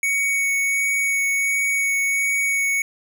square tone with vibrato, 2231 Hz, C#7, 11 cents sharp, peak -19 dBFS, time 0.03-2.82 s, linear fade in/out 2 ms, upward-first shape sine, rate 1.4 Hz, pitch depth 8 cents each way, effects none

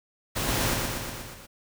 pink noise with echo, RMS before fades -28 dBFS, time 0.35-0.75 s, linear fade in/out 20 ms, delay 120 ms, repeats 6, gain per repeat -3 dB, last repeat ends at 1.47 s, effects none

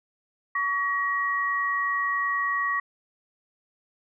sine tone pair together, 1130.7 / 1900 Hz, C#6 / A#6, +34 / +33 cents, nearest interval major sixth, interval 899 cents, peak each -26 dBFS, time 0.55-2.8 s, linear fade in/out 5 ms, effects none

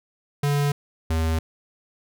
square tone pair in turn, 143.8 / 80.71 Hz, D3 / E2, -36 / -36 cents, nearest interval minor seventh, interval 1000 cents, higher first, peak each -20 / -21 dBFS, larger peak first, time 0.43-0.72 / 1.1-1.39 s, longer neither, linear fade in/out 5 ms, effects none

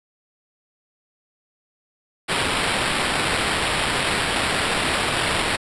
white noise with sample-and-hold, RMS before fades -22 dBFS, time 2.28-5.57 s, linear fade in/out 20 ms, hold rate 6300 Hz, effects resampled to 24000 Hz

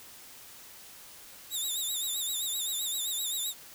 15% pulse tone with vibrato, 3690 Hz, A#7, 18 cents flat, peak -24 dBFS, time 1.5-3.54 s, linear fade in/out 50 ms, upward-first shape sine, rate 7.7 Hz, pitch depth 91 cents each way, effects white hiss -50 dBFS RMS until 3.74 s

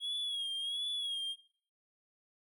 triangle tone with vibrato, 3316 Hz, G#7, 3 cents flat, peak -33 dBFS, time 0-1.36 s, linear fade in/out 50 ms, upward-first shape sine, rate 1.4 Hz, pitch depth 65 cents each way, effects noise-tail reverb RT60 0.5 s tail -18 dB re dry

